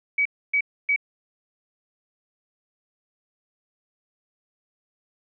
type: tone bursts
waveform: sine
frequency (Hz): 2272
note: C#7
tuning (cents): +42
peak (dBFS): -18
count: 3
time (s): 0.18-0.962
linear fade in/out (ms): 5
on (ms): 74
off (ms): 280
effects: none